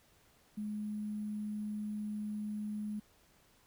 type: tone with sample-and-hold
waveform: sine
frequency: 210.3 Hz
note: G#3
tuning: 22 cents sharp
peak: -36 dBFS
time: 0.57-3 s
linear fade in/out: 10 ms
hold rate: 11025 Hz
effects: pink hiss -67 dBFS RMS until 3.66 s